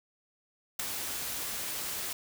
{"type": "noise with ADSR envelope", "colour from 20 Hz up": "white", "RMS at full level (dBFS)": -28, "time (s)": [0.79, 2.13], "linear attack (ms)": 8, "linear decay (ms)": 5, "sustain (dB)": -8, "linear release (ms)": 4, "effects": []}